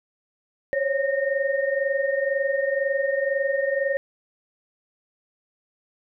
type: tone cluster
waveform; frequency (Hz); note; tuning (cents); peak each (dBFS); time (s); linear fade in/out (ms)
sine; 537 / 559 / 1842; C5 / C#5 / A#6; +45 / +14 / -21; -25 / -24 / -28; 0.73-3.97; 0
effects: none